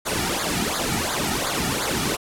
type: noise with flanger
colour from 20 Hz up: pink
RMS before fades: -24 dBFS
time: 0.05-2.17 s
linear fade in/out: 20 ms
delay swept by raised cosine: 0.35 to 1.95 ms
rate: 2.8 Hz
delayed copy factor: -0.8
effects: low-pass 12000 Hz 12 dB/octave